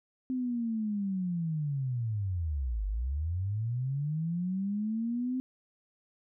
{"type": "linear two-way sweep", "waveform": "sine", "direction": "down then up", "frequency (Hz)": [259.8, 47.44, 259.8], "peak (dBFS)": -29, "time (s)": [0.3, 5.4], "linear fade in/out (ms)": 0, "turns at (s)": 2.86, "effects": []}